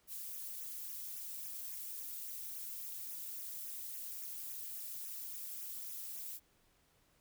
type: noise with flanger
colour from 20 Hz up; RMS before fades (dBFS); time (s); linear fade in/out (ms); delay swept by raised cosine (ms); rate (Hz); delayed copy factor
violet; -45; 0.07-6.4; 50; 0.22 to 2.62; 3.6; -1
effects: pink hiss -72 dBFS RMS until 7.2 s